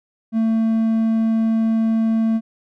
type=tone; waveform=triangle; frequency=223.9 Hz; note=A3; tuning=30 cents sharp; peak=-13 dBFS; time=0.32-2.41 s; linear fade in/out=50 ms; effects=none